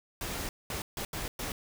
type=noise bursts at uneven times; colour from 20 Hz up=pink; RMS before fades=-36 dBFS; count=5; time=0.21-0.49 / 0.7-0.82 / 0.97-1.05 / 1.13-1.28 / 1.39-1.52 s; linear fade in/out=2 ms; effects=none